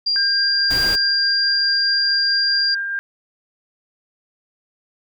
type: tone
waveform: sine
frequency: 4776 Hz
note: D8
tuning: 28 cents sharp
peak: -16 dBFS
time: 0.06-2.75 s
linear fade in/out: 10 ms
type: tone with tremolo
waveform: sine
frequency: 1598 Hz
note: G6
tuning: 33 cents sharp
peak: -20 dBFS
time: 0.16-2.99 s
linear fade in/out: 0 ms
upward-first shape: sine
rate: 4.7 Hz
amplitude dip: 25%
type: noise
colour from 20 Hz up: pink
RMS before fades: -27 dBFS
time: 0.7-0.96 s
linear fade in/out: 10 ms
effects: none